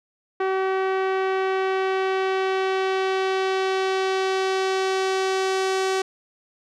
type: tone with low-pass filter sweep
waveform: sawtooth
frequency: 380.8 Hz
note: F#4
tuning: 50 cents sharp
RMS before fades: -23 dBFS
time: 0.4-6.02 s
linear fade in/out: 5 ms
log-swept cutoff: 1800 to 7200 Hz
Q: 0.93
effects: none